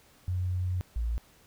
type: tone pair in turn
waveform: sine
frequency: 91 / 57.44 Hz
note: F#2 / A#1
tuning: -28 / -25 cents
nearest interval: minor sixth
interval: 797 cents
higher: first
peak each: -27 dBFS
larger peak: neither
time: 0.28-0.81 / 0.96-1.18 s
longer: first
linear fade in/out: 0 ms
effects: pink hiss -60 dBFS RMS until 1.46 s